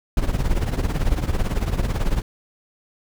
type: noise with tremolo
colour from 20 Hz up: brown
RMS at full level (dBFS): -17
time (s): 0.17-2.22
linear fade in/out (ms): 2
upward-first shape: triangle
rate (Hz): 18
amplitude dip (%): 85
effects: none